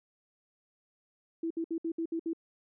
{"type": "tone bursts", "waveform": "sine", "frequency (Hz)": 329.6, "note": "E4", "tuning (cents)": 0, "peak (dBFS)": -30, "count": 7, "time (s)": [1.43, 2.333], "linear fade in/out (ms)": 5, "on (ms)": 75, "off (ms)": 63, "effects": []}